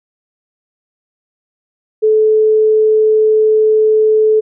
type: tone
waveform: sine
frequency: 433.4 Hz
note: A4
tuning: 26 cents flat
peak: -7 dBFS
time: 2.02-4.41 s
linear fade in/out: 20 ms
effects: none